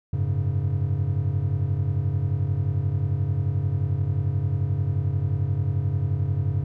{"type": "chord", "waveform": "triangle", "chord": "F# suspended second", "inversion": "none", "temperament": "equal", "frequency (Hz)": [92.5, 103.83, 138.59], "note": ["F#2", "G#2", "C#3"], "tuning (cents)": [0, 0, 0], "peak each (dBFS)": -24, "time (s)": [0.13, 6.64], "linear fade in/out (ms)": 5, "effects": []}